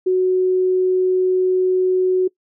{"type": "tone", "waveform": "sine", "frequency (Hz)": 370, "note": "F#4", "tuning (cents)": 0, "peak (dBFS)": -13, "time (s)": [0.06, 2.28], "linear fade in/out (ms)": 10, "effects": ["noise-tail reverb RT60 0.1 s tail -22 dB re dry"]}